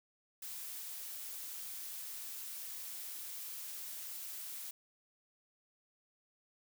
blue noise, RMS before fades -45 dBFS, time 0.42-4.71 s, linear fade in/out 5 ms, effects none

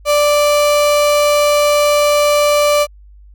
35% pulse tone, 587.3 Hz, D5, in tune, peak -8 dBFS, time 0.05-2.87 s, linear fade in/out 50 ms, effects added 50 Hz sine -38 dBFS peak until 3.34 s

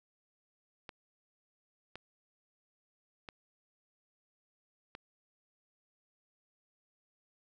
clicks, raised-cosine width 0.3 ms, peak -28 dBFS, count 4, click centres 0.892 / 1.956 / 3.288 / 4.951 s, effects none

